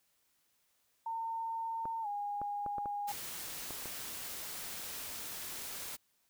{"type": "tone with pitch glide", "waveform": "sine", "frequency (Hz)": [908, 818.3], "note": ["A#5", "G#5"], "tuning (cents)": [-46, -26], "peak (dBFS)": -35, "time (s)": [1.06, 3.12], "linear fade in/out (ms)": 5, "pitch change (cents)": -180, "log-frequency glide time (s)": [2.02, 2.07]}
{"type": "clicks", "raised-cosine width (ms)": 1, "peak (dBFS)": -29, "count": 7, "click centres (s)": [1.855, 2.416, 2.663, 2.783, 2.858, 3.707, 3.857]}
{"type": "noise", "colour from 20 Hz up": "white", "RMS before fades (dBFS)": -43, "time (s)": [3.07, 5.97], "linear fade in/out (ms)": 20}
{"effects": ["white hiss -75 dBFS RMS until 6.29 s"]}